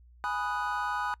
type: chord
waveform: triangle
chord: G# minor seventh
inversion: none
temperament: equal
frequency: 830.6 / 987.8 / 1244.5 / 1480 Hz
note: G#5 / B5 / D#6 / F#6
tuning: 0 / 0 / 0 / 0 cents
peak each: -33 dBFS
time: 0.24-1.14 s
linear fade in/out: 0 ms
effects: noise-tail reverb RT60 0.1 s tail -23 dB re dry + added 60 Hz sine -53 dBFS peak until 1.2 s